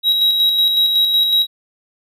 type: tone with tremolo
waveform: triangle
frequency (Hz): 3843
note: B7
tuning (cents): -48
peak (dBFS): -9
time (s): 0.03-1.47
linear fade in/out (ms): 50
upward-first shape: square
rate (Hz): 5.4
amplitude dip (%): 35
effects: none